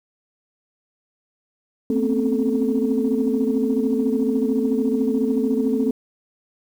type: tone cluster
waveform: sine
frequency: 224.7 / 255.2 / 269 / 436.9 Hz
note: A3 / C4 / C4 / A4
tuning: +37 / -43 / +48 / -12 cents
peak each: -23 / -21 / -24 / -23 dBFS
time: 1.9-5.91 s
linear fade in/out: 2 ms
effects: tanh soft clip ceiling -9 dBFS + 8-bit